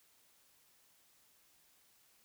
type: silence
effects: white hiss -69 dBFS RMS until 2.24 s